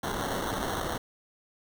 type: noise with sample-and-hold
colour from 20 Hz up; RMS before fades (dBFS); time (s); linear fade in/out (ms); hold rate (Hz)
white; -32; 0.03-0.98; 5; 2450
effects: none